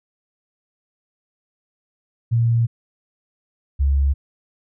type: tone pair in turn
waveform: sine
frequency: 116.54 / 69.3 Hz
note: A#2 / C#2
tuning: 0 / 0 cents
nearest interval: major sixth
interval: 900 cents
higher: first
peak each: -14 dBFS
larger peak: neither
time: 2.31-2.67 / 3.79-4.14 s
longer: first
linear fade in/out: 20 ms
effects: none